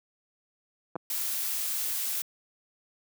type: clicks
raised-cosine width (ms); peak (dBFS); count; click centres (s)
1; -19; 2; 0.956 / 0.962
type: noise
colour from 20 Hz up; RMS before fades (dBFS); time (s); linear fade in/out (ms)
blue; -31; 1.1-2.22; 2
effects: high-pass 200 Hz 12 dB/octave